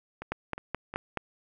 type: two click trains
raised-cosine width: 0.5 ms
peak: -15 / -23 dBFS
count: 5 / 3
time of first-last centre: 0.32-1.173 / 0.22-0.939 s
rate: 4.69 / 2.78 Hz
effects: none